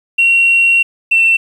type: tone pair in turn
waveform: sine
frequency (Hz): 2738 / 2694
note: F7 / E7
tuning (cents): -35 / +37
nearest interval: unison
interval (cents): 28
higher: first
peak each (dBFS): -6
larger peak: neither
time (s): 0.18-0.83 / 1.11-1.37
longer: first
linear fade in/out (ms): 10
effects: tanh soft clip ceiling -3 dBFS + 7-bit